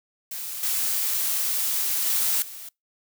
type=noise with level steps; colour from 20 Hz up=blue; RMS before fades=-33 / -25 / -23 / -39 dBFS; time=0.31-2.69 s; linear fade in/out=5 ms; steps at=0.63 / 2.06 / 2.42 s; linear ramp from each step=2 ms; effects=noise-tail reverb RT60 0.2 s tail -26 dB re dry